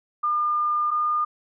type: tone pair in turn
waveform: sine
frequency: 1206 / 1214.4 Hz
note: D6 / D#6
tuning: +46 / -42 cents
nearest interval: unison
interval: 12 cents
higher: second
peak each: -20 dBFS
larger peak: neither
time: 0.23-0.91 / 0.91-1.25 s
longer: first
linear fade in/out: 10 ms
effects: none